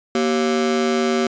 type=ring-modulated tone; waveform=35% pulse; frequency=311.1 Hz; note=D#4; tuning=in tune; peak=-12 dBFS; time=0.15-1.27 s; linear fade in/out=2 ms; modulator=74.6 Hz; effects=resampled to 16000 Hz